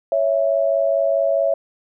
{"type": "tone pair together", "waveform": "sine", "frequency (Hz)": [556, 660.7], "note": ["C#5", "E5"], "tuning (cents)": [5, 4], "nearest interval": "minor third", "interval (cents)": 299, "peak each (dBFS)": -18, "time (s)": [0.12, 1.54], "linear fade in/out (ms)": 2, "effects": []}